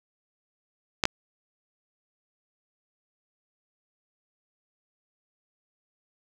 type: clicks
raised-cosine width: 0.2 ms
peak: -4 dBFS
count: 2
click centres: 1.038 / 1.054 s
effects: none